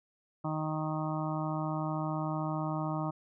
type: harmonic tone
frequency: 155.56 Hz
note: D#3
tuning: in tune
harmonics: 1 / 2 / 4 / 5 / 6 / 7 / 8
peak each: -34 / -37 / -40 / -41 / -42 / -42 / -43 dBFS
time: 0.44-3.11 s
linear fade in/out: 10 ms
effects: none